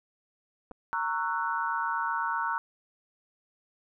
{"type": "clicks", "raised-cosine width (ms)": 1, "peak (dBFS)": -30, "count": 2, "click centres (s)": [0.712, 0.716]}
{"type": "chord", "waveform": "sine", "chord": "F# dominant seventh", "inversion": "first", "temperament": "just", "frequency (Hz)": [925, 1110, 1332, 1480], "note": ["A#5", "C#6", "E6", "F#6"], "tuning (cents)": [-14, 2, 18, 0], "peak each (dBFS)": [-31, -34, -34, -33], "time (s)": [0.93, 2.58], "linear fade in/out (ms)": 0}
{"effects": []}